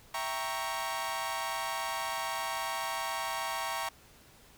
sawtooth chord, E diminished seventh, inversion none, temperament equal, 659.3 / 784 / 932.3 / 1108.7 Hz, E5 / G5 / Bb5 / Db6, 0 / 0 / 0 / 0 cents, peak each -37 / -36 / -33 / -34 dBFS, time 0.14-3.89 s, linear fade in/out 5 ms, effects pink hiss -58 dBFS RMS until 4.57 s

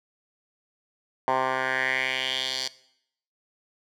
10% pulse tone with band-pass filter sweep, 130.6 Hz, C3, 3 cents flat, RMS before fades -27 dBFS, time 1.28-2.68 s, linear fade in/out 0 ms, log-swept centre 950 to 4800 Hz, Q 3.4, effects noise-tail reverb RT60 0.7 s tail -18 dB re dry

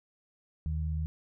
sine tone pair together, 77.78 / 155.07 Hz, D#2 / D#3, 0 / -6 cents, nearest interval octave, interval 1194 cents, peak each -30 / -36 dBFS, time 0.66-1.06 s, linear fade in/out 0 ms, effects none

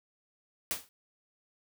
white noise with exponential decay, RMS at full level -29 dBFS, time 0.71-0.89 s, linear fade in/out 0 ms, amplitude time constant 38 ms, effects none

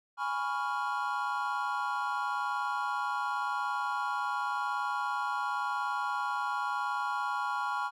triangle chord, C# dominant seventh, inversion second, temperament equal, 830.6 / 987.8 / 1108.7 / 1396.9 Hz, G#5 / B5 / C#6 / E#6, 0 / 0 / 0 / 0 cents, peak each -34 dBFS, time 0.17-7.91 s, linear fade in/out 50 ms, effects none

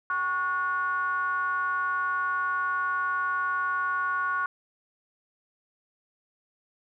triangle ring-modulated tone, 170 Hz, F3, 46 cents flat, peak -20 dBFS, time 0.1-4.46 s, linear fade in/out 2 ms, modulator 1280 Hz, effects none

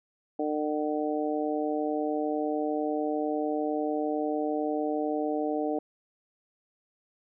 harmonic tone, 151.1 Hz, D3, 50 cents sharp, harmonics 2 / 3 / 4 / 5, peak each -30 / -32 / -33 / -34 dBFS, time 0.39-5.79 s, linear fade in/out 5 ms, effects none

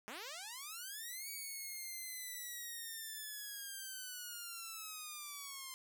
5% pulse linear two-way sweep, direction up then down, 196 to 2266 to 1044 Hz, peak -34 dBFS, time 0.08-5.74 s, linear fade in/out 0 ms, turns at 1.29 s, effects none

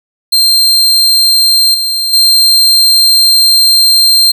40% pulse tone with level steps, 4169 Hz, C8, 7 cents flat, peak -4 / -10 / -3 dBFS, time 0.32-4.32 s, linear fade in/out 10 ms, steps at 1.74 / 2.13 s, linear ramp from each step 5 ms, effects none

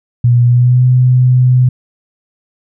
sine tone with pitch glide, 120.9 to 126.4 Hz, B2 to B2, -36 to +41 cents, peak -5 dBFS, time 0.24-1.69 s, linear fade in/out 5 ms, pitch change +77 cents, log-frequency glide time 0.45-0.85 s, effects none

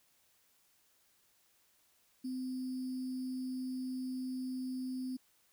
sine tone with sample-and-hold, 256.8 Hz, C4, 32 cents flat, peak -36 dBFS, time 2.24-5.17 s, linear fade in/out 10 ms, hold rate 4900 Hz, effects white hiss -71 dBFS RMS until 5.52 s

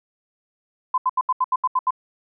sine tone bursts, 1020 Hz, C6, 44 cents flat, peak -16 dBFS, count 9, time 0.94-1.907 s, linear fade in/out 5 ms, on 39 ms, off 77 ms, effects none

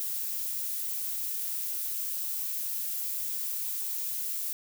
violet noise, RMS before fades -33 dBFS, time 0-4.53 s, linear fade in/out 0 ms, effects none

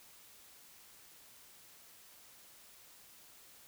silence, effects white hiss -59 dBFS RMS until 3.67 s

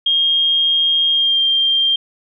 sine tone with pitch glide, 3233 to 3185 Hz, G#7 to G7, -47 to +27 cents, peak -12 dBFS, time 0.06-1.96 s, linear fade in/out 5 ms, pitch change -26 cents, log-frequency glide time 1.11-1.41 s, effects none

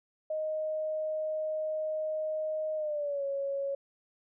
sine tone with pitch glide, 622.3 to 554.4 Hz, D#5 to C#5, 0 to 0 cents, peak -30 dBFS, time 0.3-3.75 s, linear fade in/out 5 ms, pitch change -200 cents, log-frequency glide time 2.76-3.24 s, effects none

